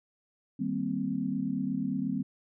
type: chord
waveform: sine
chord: C minor seventh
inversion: first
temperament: equal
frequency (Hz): 155.56 / 196 / 233.1 / 261.6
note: Eb3 / G3 / Bb3 / C4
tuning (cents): 0 / 0 / 0 / 0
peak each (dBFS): -38 / -33 / -35 / -32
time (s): 0.59-2.23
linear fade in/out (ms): 10
effects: none